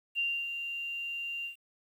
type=tone with ADSR envelope; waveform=sine; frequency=2779 Hz; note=F7; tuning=9 cents flat; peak=-27 dBFS; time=0.15-1.56 s; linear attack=37 ms; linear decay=280 ms; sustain=-7 dB; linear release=110 ms; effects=10-bit